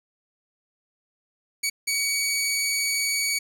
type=tone bursts at uneven times; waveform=15% pulse; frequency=2257 Hz; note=C#7; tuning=31 cents sharp; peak=-16 dBFS; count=2; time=1.63-1.7 / 1.87-3.39 s; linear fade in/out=10 ms; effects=8-bit